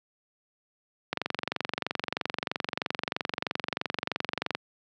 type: click train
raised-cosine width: 0.3 ms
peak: -11 dBFS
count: 80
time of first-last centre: 1.13-4.55 s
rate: 23.1 Hz
effects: high-pass 150 Hz 12 dB/octave